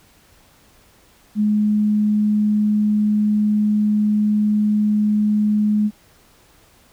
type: tone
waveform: sine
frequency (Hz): 210.5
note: G#3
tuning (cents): +24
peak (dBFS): -14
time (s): 1.35-5.91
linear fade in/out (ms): 50
effects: pink hiss -53 dBFS RMS until 6.92 s